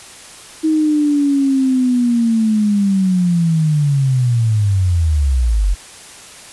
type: linear sweep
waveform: sine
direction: down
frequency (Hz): 317.6 to 43.65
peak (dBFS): -11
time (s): 0.63-5.75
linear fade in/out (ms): 20
effects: white hiss -37 dBFS RMS until 6.52 s + resampled to 24000 Hz